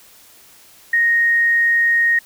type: tone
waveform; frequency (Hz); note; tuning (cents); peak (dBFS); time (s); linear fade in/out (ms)
sine; 1864.7; A#6; 0; -12; 0.93-2.19; 5
effects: white hiss -47 dBFS RMS until 2.25 s